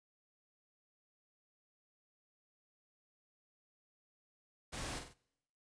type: noise with echo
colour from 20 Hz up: pink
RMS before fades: -43 dBFS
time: 4.72-5 s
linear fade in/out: 20 ms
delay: 47 ms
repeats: 3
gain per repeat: -6 dB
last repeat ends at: 5.141 s
effects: noise-tail reverb RT60 0.9 s tail -26 dB re dry + resampled to 22050 Hz